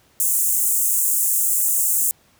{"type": "high-pass noise", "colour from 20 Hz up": "pink", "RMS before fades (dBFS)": -19, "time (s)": [0.2, 2.11], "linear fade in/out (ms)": 0, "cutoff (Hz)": 7200, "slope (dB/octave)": 48, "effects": ["pink hiss -57 dBFS RMS until 2.39 s", "high-pass 60 Hz 12 dB/octave"]}